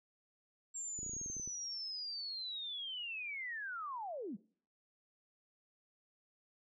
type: linear sweep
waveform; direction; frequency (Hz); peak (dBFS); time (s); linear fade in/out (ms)
sine; down; 7459 to 164.81; -40; 0.74-4.37; 20
type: clicks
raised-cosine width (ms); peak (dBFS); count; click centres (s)
3; -38; 12; 0.99 / 1.031 / 1.064 / 1.095 / 1.135 / 1.166 / 1.214 / 1.261 / 1.3 / 1.367 / 1.398 / 1.476
effects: noise-tail reverb RT60 0.5 s tail -22 dB re dry